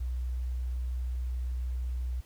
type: tone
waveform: sine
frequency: 62.1 Hz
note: B1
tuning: 10 cents sharp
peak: -29 dBFS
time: 0-2.21 s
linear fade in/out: 10 ms
effects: tanh soft clip ceiling -25 dBFS + pink hiss -60 dBFS RMS until 2.25 s